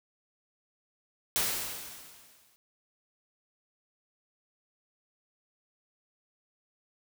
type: noise with exponential decay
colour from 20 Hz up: white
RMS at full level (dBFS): -27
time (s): 1.36-2.56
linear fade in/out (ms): 0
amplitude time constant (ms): 260
effects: none